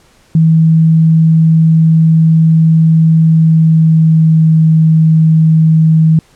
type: tone with pitch glide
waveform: sine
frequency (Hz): 161.3 to 159.54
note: E3 to D#3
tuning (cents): -37 to +44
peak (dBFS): -4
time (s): 0.35-6.19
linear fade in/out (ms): 2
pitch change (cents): -19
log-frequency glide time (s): 3.21-4.58
effects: pink hiss -48 dBFS RMS until 6.35 s + low-pass 10000 Hz 12 dB/octave